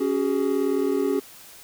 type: chord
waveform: triangle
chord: C# suspended fourth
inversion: none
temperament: equal with one note detuned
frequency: 277.2 / 376.5 / 415.3 Hz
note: C#4 / F#4 / G#4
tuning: 0 / +30 / 0 cents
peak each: -23 dBFS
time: 0-1.2 s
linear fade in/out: 10 ms
effects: white hiss -46 dBFS RMS until 1.63 s